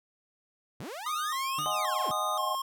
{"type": "linear two-way sweep", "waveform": "sawtooth", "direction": "up then down", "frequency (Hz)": [88.6, 3114, 88.6], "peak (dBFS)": -34, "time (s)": [0.8, 2.11], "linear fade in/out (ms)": 0, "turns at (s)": 1.69}
{"type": "tone with vibrato", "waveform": "square", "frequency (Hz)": 1149, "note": "D6", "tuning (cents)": -38, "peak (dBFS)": -31, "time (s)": [1.06, 2.62], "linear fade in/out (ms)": 5, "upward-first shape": "square", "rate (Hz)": 1.9, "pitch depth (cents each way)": 120}
{"type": "tone with exponential decay", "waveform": "30% pulse", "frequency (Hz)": 149.8, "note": "D3", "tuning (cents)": 35, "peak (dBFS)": -35, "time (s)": [1.58, 1.87], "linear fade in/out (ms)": 5, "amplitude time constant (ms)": 61}
{"type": "chord", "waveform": "sine", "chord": "Ab dominant seventh", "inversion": "second", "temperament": "equal with one note detuned", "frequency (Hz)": [622.3, 740, 825.8, 1046.5], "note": ["Eb5", "Gb5", "Ab5", "C6"], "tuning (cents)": [0, 0, -10, 0], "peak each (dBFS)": -36, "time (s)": [1.66, 2.55], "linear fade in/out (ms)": 0}
{"effects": []}